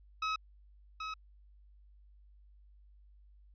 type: tone with echo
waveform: sawtooth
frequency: 1280 Hz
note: D#6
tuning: 49 cents sharp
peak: -28 dBFS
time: 0.22-0.36 s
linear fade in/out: 5 ms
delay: 780 ms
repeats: 1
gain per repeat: -6 dB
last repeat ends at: 1.14 s
effects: added 50 Hz sine -57 dBFS peak until 3.54 s + resampled to 11025 Hz